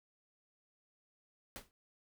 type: noise with exponential decay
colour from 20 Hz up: pink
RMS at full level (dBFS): -42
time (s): 1.56-1.71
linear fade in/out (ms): 0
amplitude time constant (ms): 31
effects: none